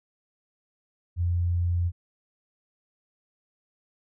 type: tone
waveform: sine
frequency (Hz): 87.1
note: F2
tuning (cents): -4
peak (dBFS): -22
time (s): 1.16-1.92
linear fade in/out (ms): 50
effects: none